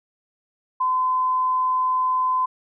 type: tone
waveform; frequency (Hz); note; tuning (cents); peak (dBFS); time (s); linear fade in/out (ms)
sine; 1022; C6; -41; -18; 0.8-2.46; 10
effects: none

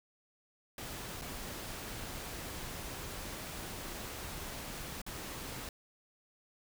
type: noise with dropouts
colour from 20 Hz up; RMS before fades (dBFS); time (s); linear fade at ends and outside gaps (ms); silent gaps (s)
pink; -43; 0.78-5.69; 2; 1.214-1.219 / 5.017-5.064
effects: none

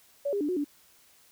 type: tone with pitch steps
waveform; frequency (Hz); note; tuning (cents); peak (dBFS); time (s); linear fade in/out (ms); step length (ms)
sine; 567 / 404.5 / 294.6 / 364.5 / 290.4; C#5 / G#4 / D4 / F#4 / D4; +39 / -46 / +6 / -26 / -19; -26; 0.25-0.645; 10; 79
effects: white hiss -60 dBFS RMS until 1.31 s

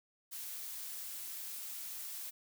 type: noise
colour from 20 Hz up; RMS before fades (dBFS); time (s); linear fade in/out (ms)
blue; -44; 0.31-2.31; 20
effects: none

